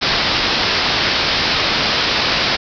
white low-pass noise, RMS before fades -17 dBFS, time 0.01-2.57 s, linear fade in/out 20 ms, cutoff 5300 Hz, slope 96 dB/octave, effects none

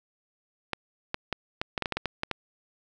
clicks, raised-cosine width 0.3 ms, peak -12 dBFS, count 12, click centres 0.733 / 1.144 / 1.327 / 1.615 / 1.778 / 1.823 / 1.858 / 1.923 / 1.97 / 2.057 / 2.234 / 2.313 s, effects none

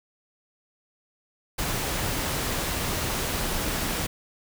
pink noise, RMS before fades -28 dBFS, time 1.58-4.07 s, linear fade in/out 10 ms, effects none

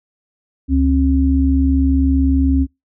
sine tone pair together, 71.09 / 268.4 Hz, C#2 / C4, +44 / +44 cents, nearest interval octave + major seventh, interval 2300 cents, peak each -14 dBFS, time 0.68-2.67 s, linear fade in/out 50 ms, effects noise-tail reverb RT60 0.2 s tail -25 dB re dry

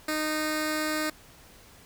10% pulse tone with notch filter, 308.2 Hz, D#4, 16 cents flat, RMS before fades -29 dBFS, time 0.08-1.1 s, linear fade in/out 5 ms, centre 850 Hz, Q 1.7, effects pink hiss -53 dBFS RMS until 1.85 s

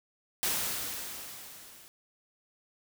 white noise with level ramp, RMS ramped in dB -29 to -54 dBFS, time 0.43-1.88 s, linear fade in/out 0 ms, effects none

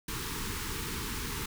pink band-stop noise, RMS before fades -36 dBFS, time 0.08-1.46 s, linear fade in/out 5 ms, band 470 to 860 Hz, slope 96 dB/octave, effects none

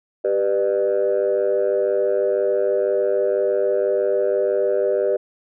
sine chord, G major, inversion none, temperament equal with one note detuned, 392 / 493.9 / 600 Hz, G4 / B4 / D5, 0 / 0 / +37 cents, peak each -20 dBFS, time 0.24-5.17 s, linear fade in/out 10 ms, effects tanh soft clip ceiling -11 dBFS

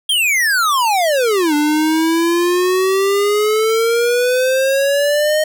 square exponential two-way sweep, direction down then up, 3300 to 293.7 to 622 Hz, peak -13 dBFS, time 0.09-5.44 s, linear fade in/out 5 ms, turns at 1.54 s, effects none

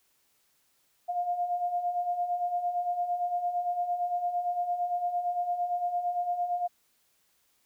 sine beating tone pair, 700 / 708.8 Hz, F5 / F5, +4 / +25 cents, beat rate 8.8 Hz, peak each -35 / -28 dBFS, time 1.08-6.68 s, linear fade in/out 20 ms, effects white hiss -70 dBFS RMS until 7.65 s

